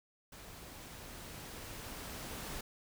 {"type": "noise with level ramp", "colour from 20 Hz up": "pink", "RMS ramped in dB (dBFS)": [-52, -43], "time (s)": [0.32, 2.61], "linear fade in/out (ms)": 5, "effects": []}